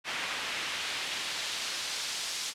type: noise with band-pass filter sweep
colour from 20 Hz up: pink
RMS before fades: -35 dBFS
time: 0.04-2.54 s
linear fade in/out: 50 ms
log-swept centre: 2200 to 5200 Hz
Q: 1
effects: low-pass 12000 Hz 12 dB/octave